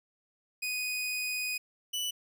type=tone pair in turn; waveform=sawtooth; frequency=2489 / 2971 Hz; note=D#7 / F#7; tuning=0 / +6 cents; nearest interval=minor third; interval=306 cents; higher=second; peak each=-28 dBFS; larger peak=neither; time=0.62-1.58 / 1.93-2.11 s; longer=first; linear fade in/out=10 ms; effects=none